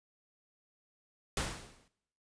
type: noise with exponential decay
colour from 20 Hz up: pink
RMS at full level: -31 dBFS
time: 1.37-1.88 s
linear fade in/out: 2 ms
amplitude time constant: 110 ms
effects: noise-tail reverb RT60 0.8 s tail -20 dB re dry + resampled to 22050 Hz